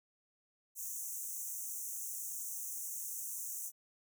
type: high-pass noise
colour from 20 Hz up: pink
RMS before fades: -42 dBFS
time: 0.75-3.72 s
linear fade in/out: 50 ms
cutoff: 6000 Hz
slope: 96 dB/octave
effects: none